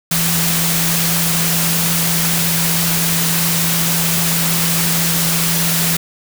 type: tone in noise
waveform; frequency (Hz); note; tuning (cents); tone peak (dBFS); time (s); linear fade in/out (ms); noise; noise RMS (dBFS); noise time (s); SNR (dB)
sine; 166.9; E3; +22; -19; 0.11-5.97; 5; white; -17; 0.11-5.97; -5
effects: none